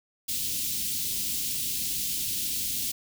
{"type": "band-stop noise", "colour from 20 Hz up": "white", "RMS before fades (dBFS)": -30, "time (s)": [0.28, 2.92], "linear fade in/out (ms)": 10, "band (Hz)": [290, 2900], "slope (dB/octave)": 24, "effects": []}